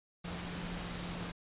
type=tone in noise; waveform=sine; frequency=174.9 Hz; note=F3; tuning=3 cents sharp; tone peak=-42 dBFS; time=0.24-1.32 s; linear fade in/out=10 ms; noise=pink; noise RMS=-42 dBFS; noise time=0.24-1.32 s; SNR=-3 dB; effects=resampled to 8000 Hz